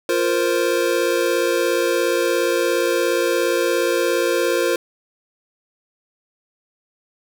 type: chord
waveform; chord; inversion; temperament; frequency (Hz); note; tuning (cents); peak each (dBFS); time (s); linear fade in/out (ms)
square; F suspended fourth; none; equal; 349.2 / 466.2 / 523.3; F4 / Bb4 / C5; 0 / 0 / 0; -22; 0.09-4.76; 2
effects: none